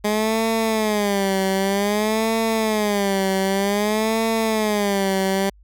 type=tone with vibrato; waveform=15% pulse; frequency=207.7 Hz; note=G#3; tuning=in tune; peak=-12 dBFS; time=0.04-5.5 s; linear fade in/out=10 ms; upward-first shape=sine; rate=0.53 Hz; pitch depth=140 cents each way; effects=added 50 Hz sine -47 dBFS peak until 5.63 s